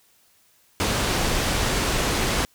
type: low-pass noise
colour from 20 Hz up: pink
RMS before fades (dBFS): -23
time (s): 0.8-2.45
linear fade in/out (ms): 0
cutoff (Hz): 8700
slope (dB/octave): 12
effects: white hiss -60 dBFS RMS until 2.54 s